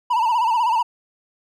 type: tone with vibrato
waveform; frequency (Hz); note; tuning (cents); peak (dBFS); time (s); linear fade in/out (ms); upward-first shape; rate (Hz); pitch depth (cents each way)
triangle; 932.3; A#5; 0; -14; 0.1-0.83; 10; sine; 16; 110
effects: none